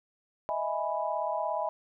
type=chord; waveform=sine; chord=E major seventh; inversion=third; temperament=equal; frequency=622.3 / 659.3 / 830.6 / 987.8 Hz; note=D#5 / E5 / G#5 / B5; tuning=0 / 0 / 0 / 0 cents; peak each=-34 dBFS; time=0.49-1.69 s; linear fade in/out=0 ms; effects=none